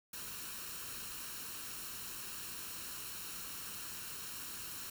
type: noise with comb filter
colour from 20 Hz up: white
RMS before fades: -45 dBFS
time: 0.13-4.9 s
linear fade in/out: 5 ms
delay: 0.72 ms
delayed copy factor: +0.55
effects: none